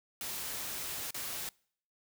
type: noise with dropouts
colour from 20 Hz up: white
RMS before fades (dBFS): -39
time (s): 0.21-1.49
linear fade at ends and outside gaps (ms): 1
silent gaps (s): 1.107-1.144
effects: noise-tail reverb RT60 0.6 s tail -26 dB re dry